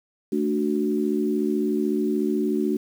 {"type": "chord", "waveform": "sine", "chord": "D major", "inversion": "second", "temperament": "equal", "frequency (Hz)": [220, 293.7, 370], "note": ["A3", "D4", "F#4"], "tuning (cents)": [0, 0, 0], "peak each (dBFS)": -25, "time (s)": [0.32, 2.77], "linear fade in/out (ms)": 5, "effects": ["8-bit"]}